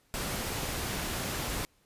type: noise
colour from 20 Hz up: pink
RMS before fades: -34 dBFS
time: 0.14-1.65 s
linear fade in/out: 0 ms
effects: pink hiss -68 dBFS RMS until 1.85 s + resampled to 32000 Hz